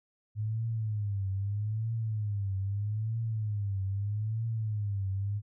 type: tone with vibrato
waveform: sine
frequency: 104.8 Hz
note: G#2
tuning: 16 cents sharp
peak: -29 dBFS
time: 0.35-5.42 s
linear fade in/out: 50 ms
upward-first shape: triangle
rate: 0.79 Hz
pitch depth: 160 cents each way
effects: none